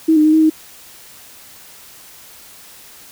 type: tone with pitch steps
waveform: sine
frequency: 320.1 / 305.4 / 309.9 / 316.5 / 313.9 Hz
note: D#4 / D#4 / D#4 / D#4 / D#4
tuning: +49 / -32 / -7 / +30 / +15 cents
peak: -8 dBFS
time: 0.08-0.5 s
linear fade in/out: 10 ms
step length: 84 ms
effects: white hiss -41 dBFS RMS until 3.11 s

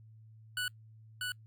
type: tone with echo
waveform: 25% pulse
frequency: 1480 Hz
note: F#6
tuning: in tune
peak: -29 dBFS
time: 0.57-0.68 s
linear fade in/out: 2 ms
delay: 640 ms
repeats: 1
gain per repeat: -2 dB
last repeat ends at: 1.32 s
effects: added 110 Hz sine -53 dBFS peak until 1.46 s + Opus 48 kbps

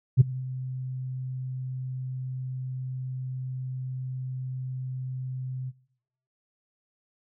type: tone with ADSR envelope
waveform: sine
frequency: 129.1 Hz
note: C3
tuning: 23 cents flat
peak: -8 dBFS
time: 0.17-5.72 s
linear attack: 37 ms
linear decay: 14 ms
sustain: -23 dB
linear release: 35 ms
effects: noise-tail reverb RT60 0.8 s tail -23 dB re dry + tanh soft clip ceiling -8 dBFS

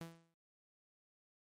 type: tone with exponential decay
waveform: sawtooth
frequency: 166.1 Hz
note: E3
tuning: 13 cents sharp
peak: -39 dBFS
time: 0.01-0.34 s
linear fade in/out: 0 ms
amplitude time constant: 71 ms
effects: MP3 64 kbps

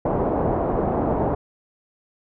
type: low-pass noise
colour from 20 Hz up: white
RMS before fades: -22 dBFS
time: 0.05-1.35 s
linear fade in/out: 5 ms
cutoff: 780 Hz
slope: 24 dB/octave
effects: none

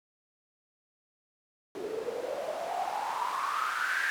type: noise with band-pass filter sweep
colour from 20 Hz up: white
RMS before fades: -33 dBFS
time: 1.75-4.1 s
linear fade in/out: 0 ms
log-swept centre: 380 to 1700 Hz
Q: 8.4
effects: none

